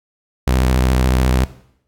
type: tone with vibrato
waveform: sawtooth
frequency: 63.6 Hz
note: C2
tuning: 48 cents flat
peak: -9 dBFS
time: 0.47-1.45 s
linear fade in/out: 5 ms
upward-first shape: square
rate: 14 Hz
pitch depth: 52 cents each way
effects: noise-tail reverb RT60 0.7 s tail -17 dB re dry